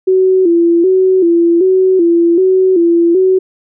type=tone with vibrato; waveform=sine; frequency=356.8 Hz; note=F4; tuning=37 cents sharp; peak=-6 dBFS; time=0.07-3.39 s; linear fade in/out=10 ms; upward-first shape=square; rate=1.3 Hz; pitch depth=87 cents each way; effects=none